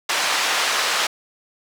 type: band-pass noise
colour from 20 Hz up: pink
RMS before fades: -21 dBFS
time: 0.09-1.07 s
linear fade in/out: 5 ms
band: 910 to 6300 Hz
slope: 12 dB/octave
effects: none